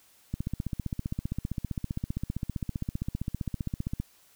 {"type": "click train", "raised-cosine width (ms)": 5, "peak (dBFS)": -18, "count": 57, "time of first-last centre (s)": [0.34, 4], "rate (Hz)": 15.3, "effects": ["white hiss -61 dBFS RMS until 4.35 s"]}